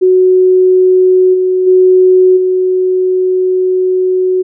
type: tone with level steps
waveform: sine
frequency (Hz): 370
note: F#4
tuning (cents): 0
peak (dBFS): -4 / -8 / -3 / -8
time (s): 0.01-4.43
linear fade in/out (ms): 20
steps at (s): 1.33 / 1.66 / 2.36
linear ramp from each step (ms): 20
effects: none